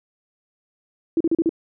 sine tone bursts, 329.6 Hz, E4, in tune, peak -15 dBFS, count 5, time 1.17-1.493 s, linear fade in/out 2 ms, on 35 ms, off 37 ms, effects none

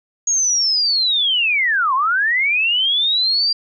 sine linear two-way sweep, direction down then up, 6670 to 1000 to 4774 Hz, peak -14 dBFS, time 0.27-3.53 s, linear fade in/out 5 ms, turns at 1.94 s, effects none

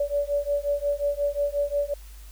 sine beating tone pair, 572 / 577.6 Hz, D5 / D5, -46 / -29 cents, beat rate 5.6 Hz, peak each -26 dBFS, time 0-1.94 s, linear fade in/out 5 ms, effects added 50 Hz sine -41 dBFS peak until 2.31 s + white hiss -53 dBFS RMS until 2.31 s

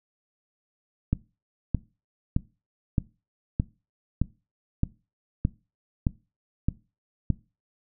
click train, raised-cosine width 5 ms, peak -10 dBFS, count 11, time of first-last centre 1.13-7.303 s, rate 1.62 Hz, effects noise-tail reverb RT60 0.3 s tail -20 dB re dry

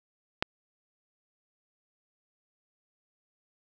click, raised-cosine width 0.3 ms, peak -9 dBFS, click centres 0.425 s, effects none

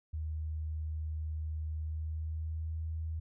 sine tone with pitch glide, 78 to 80.01 Hz, D#2 to D#2, +5 to +49 cents, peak -34 dBFS, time 0.13-3.2 s, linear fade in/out 10 ms, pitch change +44 cents, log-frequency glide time 1.76-2.78 s, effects none

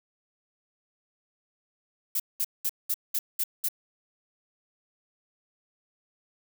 violet noise bursts, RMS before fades -27 dBFS, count 7, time 2.15-3.686 s, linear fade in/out 5 ms, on 48 ms, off 200 ms, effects none

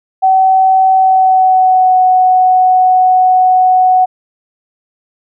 sine tone with pitch glide, 760 to 740.9 Hz, F#5 to F#5, +46 to +2 cents, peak -5 dBFS, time 0.22-4.06 s, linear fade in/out 20 ms, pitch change -44 cents, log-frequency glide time 0.95-1.97 s, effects none

